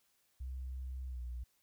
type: tone with pitch glide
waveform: sine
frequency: 64.6 to 60.62 Hz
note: C2 to B1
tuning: -21 to -32 cents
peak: -38 dBFS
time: 0.4-1.44 s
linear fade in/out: 10 ms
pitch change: -111 cents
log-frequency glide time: 1.09-1.2 s
effects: tanh soft clip ceiling -36 dBFS + white hiss -75 dBFS RMS until 1.62 s